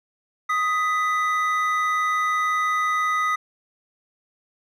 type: tone pair together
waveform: triangle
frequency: 1249.8 / 1984 Hz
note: D#6 / B6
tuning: +7 / +7 cents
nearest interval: minor sixth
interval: 800 cents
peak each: -19 / -24 dBFS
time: 0.49-3.36 s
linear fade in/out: 10 ms
effects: none